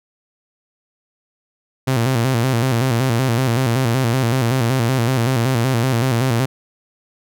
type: tone with vibrato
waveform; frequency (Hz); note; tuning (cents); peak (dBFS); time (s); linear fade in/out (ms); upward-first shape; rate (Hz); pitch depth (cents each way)
sawtooth; 123.47; B2; 0; -11; 1.87-6.46; 10; square; 5.3; 110
effects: none